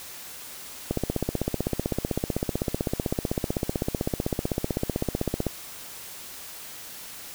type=click train; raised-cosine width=2 ms; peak=-11 dBFS; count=73; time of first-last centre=0.91-5.467 s; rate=15.8 Hz; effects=white hiss -41 dBFS RMS until 7.34 s